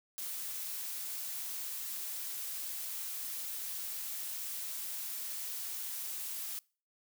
blue noise, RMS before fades -40 dBFS, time 0.18-6.59 s, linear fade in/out 0 ms, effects noise-tail reverb RT60 0.4 s tail -25 dB re dry

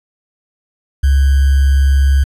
sine tone with sample-and-hold, 68.5 Hz, C#2, 20 cents flat, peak -7 dBFS, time 1.03-2.24 s, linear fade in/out 10 ms, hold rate 1575 Hz, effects resampled to 32000 Hz

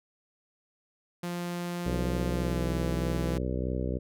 sawtooth tone with pitch glide, 174.8 to 167 Hz, F3 to E3, +2 to +23 cents, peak -28 dBFS, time 1.23-3.38 s, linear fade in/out 5 ms, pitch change -79 cents, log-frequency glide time 2.31-2.72 s
harmonic tone, 63.2 Hz, B1, 41 cents sharp, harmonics 1 / 2 / 3 / 4 / 5 / 6 / 7 / 8 / 9, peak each -32 / -35 / -37 / -38 / -39 / -40 / -40 / -41 / -42 dBFS, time 1.85-3.99 s, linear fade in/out 20 ms
effects none

